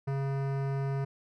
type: tone with hard clipping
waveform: sine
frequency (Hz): 137.2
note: C#3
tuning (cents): -17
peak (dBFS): -31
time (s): 0.07-1.05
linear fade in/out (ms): 10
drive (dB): 18
effects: none